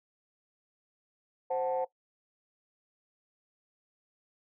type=chord; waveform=sine; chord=F# diminished; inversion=second; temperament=equal; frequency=523.3 / 740 / 880 Hz; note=C5 / F#5 / A5; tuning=0 / 0 / 0 cents; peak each=-30 / -33 / -35 dBFS; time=1.5-1.85 s; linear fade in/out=10 ms; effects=noise-tail reverb RT60 0.1 s tail -17 dB re dry + tanh soft clip ceiling -21 dBFS